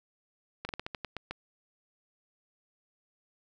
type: slowing click train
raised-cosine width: 0.3 ms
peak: -20 dBFS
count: 9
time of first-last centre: 0.65-1.31 s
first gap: 40 ms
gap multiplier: 1.2
effects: none